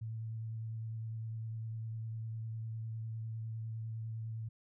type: tone with vibrato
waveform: sine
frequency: 111.9 Hz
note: A2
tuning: 30 cents sharp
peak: -38 dBFS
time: 0.01-4.49 s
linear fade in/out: 10 ms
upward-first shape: sine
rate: 9.9 Hz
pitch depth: 17 cents each way
effects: none